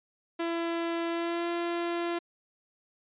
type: tone with pitch glide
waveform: sawtooth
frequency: 336 to 342.7 Hz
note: E4 to F4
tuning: +33 to -33 cents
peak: -25 dBFS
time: 0.39-2.19 s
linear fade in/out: 10 ms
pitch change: +34 cents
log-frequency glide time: 1.09-1.49 s
effects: resampled to 8000 Hz